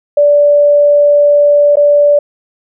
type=tone with dropouts; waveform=sine; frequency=582 Hz; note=D5; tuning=16 cents flat; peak=-4 dBFS; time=0.17-2.19 s; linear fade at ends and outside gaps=5 ms; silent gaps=1.757-1.769 s; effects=none